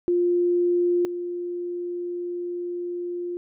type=tone pair in turn; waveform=sine; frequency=351.3 / 351.3 Hz; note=F4 / F4; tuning=+10 / +10 cents; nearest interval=unison; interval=0 cents; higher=neither; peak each=-18 / -27 dBFS; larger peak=first; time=0.08-1.05 / 1.05-3.37 s; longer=second; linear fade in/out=0 ms; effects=none